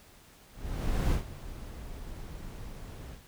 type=noise with ADSR envelope; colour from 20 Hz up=brown; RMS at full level=-26 dBFS; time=0.52-3.22 s; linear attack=600 ms; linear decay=110 ms; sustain=-16 dB; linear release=93 ms; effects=pink hiss -57 dBFS RMS until 3.27 s